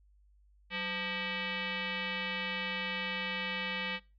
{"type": "tone with frequency modulation", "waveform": "sine", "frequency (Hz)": 189, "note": "F#3", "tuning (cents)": 37, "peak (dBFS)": -33, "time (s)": [0.7, 4], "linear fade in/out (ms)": 50, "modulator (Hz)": 700, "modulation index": 4.5, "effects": ["noise-tail reverb RT60 0.3 s tail -23 dB re dry", "added 50 Hz sine -61 dBFS peak until 4.18 s"]}